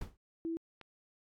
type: noise with exponential decay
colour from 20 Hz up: brown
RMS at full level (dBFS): -34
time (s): 0.01-0.17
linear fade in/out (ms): 5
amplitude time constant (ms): 34
type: tone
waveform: sine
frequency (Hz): 329.6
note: E4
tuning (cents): 0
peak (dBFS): -34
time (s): 0.45-0.57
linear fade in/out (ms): 0
type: click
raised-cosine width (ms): 0.3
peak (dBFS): -34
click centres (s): 0.813
effects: AAC 64 kbps